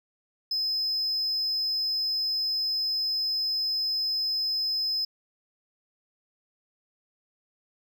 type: tone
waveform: triangle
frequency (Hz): 5100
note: D#8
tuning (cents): +42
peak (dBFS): -24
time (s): 0.51-5.05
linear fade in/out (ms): 5
effects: none